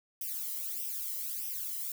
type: noise with flanger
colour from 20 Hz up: violet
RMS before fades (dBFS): -37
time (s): 0.21-1.92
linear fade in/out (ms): 2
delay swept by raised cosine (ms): 0.35 to 1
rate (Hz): 1.6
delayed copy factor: +0.95
effects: none